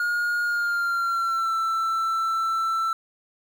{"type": "tone with pitch glide", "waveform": "triangle", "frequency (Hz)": [1429, 1333.3], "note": ["F6", "E6"], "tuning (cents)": [39, 19], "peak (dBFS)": -20, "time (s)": [0, 2.93], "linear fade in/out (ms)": 2, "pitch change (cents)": -120, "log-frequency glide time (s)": [0.43, 1.54], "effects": ["8-bit"]}